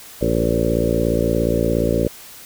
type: harmonic tone with a mistuned harmonic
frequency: 57.1 Hz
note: A#1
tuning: 35 cents flat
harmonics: 1 / 2 / 3 / 4 / 5 / 6 / 7 / 8 / 9 / 10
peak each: -25 / -25 / -25 / -25 / -25 / -25 / -25 / -25 / -25 / -25 dBFS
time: 0.21-2.08 s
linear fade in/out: 5 ms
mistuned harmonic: 9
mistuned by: -24 cents
effects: white hiss -40 dBFS RMS until 2.45 s